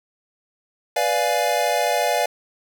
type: chord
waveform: square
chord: B diminished seventh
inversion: none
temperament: equal with one note detuned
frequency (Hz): 493.9 / 587.3 / 698.5 / 833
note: B4 / D5 / F5 / Ab5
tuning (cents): 0 / 0 / 0 / +5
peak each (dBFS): -27 / -24 / -23 / -26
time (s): 0.96-2.26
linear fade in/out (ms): 5
effects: none